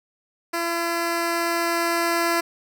10% pulse tone with level ramp, 338.6 Hz, E4, 46 cents sharp, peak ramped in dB -15 to -11 dBFS, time 0.53-2.41 s, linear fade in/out 10 ms, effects none

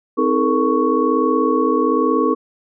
sine tone cluster, 260 / 316 / 425.3 / 466.4 / 1111 Hz, C4 / D#4 / G#4 / A#4 / C#6, -11 / +27 / +41 / +1 / +4 cents, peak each -20 dBFS, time 0.17-2.35 s, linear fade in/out 20 ms, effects none

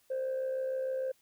sine tone with amplitude modulation, 523.3 Hz, C5, in tune, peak -27 dBFS, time 0.1-1.12 s, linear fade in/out 10 ms, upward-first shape sine, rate 66.5 Hz, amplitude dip 50%, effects tanh soft clip ceiling -28 dBFS + white hiss -69 dBFS RMS until 1.21 s

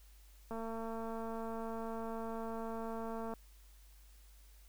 click train, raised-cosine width 1 ms, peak -30 dBFS, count 640, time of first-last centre 0.51-3.337 s, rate 226 Hz, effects added 50 Hz sine -57 dBFS peak until 4.68 s + white hiss -67 dBFS RMS until 4.68 s

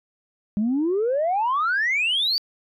sine exponential sweep, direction up, 200 to 4699 Hz, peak -18 dBFS, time 0.57-2.38 s, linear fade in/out 0 ms, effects tanh soft clip ceiling -16 dBFS

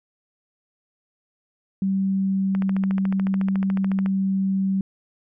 sine tone, 192.9 Hz, G3, 28 cents flat, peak -19 dBFS, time 1.82-4.81 s, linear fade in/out 2 ms
click train, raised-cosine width 0.5 ms, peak -18 dBFS, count 22, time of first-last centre 2.55-4.061 s, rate 13.9 Hz
effects none

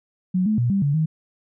sine tone with pitch steps, 183.9 / 215.1 / 120.6 / 197.1 / 142.8 / 157.6 Hz, F#3 / A3 / B2 / G3 / D3 / D#3, -10 / -39 / -41 / +10 / -48 / +23 cents, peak -17 dBFS, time 0.34-1.06 s, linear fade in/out 10 ms, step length 120 ms, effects none

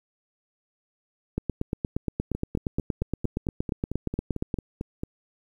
two click trains, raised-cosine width 3 ms, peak -13 / -17 dBFS, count 28 / 13, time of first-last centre 1.38-4.542 / 2.35-5.035 s, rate 8.54 / 4.47 Hz, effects 9-bit

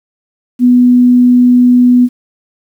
sine tone, 246.9 Hz, B3, in tune, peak -3 dBFS, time 0.59-2.09 s, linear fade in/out 50 ms, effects 7-bit

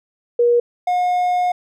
sine / triangle tone pair in turn, 478 / 719.5 Hz, A#4 / F#5, +43 / -49 cents, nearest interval perfect fifth, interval 708 cents, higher second, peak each -11 / -13 dBFS, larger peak first, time 0.39-0.6 / 0.87-1.52 s, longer second, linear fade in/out 5 ms, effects none

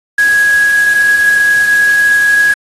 sine tone in noise, 1661.2 Hz, G#6, in tune, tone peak -6 dBFS, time 0.18-2.54 s, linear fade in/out 5 ms, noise white, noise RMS -24 dBFS, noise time 0.18-2.54 s, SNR +15 dB, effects AAC 32 kbps

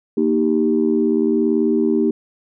sine chord, Eb major, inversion second, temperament equal, 233.1 / 311.1 / 392 Hz, Bb3 / Eb4 / G4, 0 / 0 / 0 cents, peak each -18 dBFS, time 0.17-2.11 s, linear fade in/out 5 ms, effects tanh soft clip ceiling -5 dBFS

